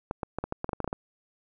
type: clicks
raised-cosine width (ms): 1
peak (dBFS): -16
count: 12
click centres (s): 0.111 / 0.232 / 0.386 / 0.44 / 0.524 / 0.644 / 0.692 / 0.732 / 0.803 / 0.844 / 0.877 / 0.929
effects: none